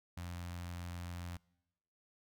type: tone with notch filter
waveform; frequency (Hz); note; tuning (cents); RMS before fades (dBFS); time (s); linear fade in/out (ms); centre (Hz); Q
sawtooth; 87.31; F2; 0; -44; 0.17-1.37; 5; 400; 0.83
effects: noise-tail reverb RT60 1.0 s tail -25 dB re dry